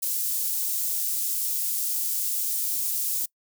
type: high-pass noise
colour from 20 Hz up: white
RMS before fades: -27 dBFS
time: 0.02-3.26 s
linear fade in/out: 10 ms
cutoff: 7700 Hz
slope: 12 dB/octave
effects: noise-tail reverb RT60 0.1 s tail -24 dB re dry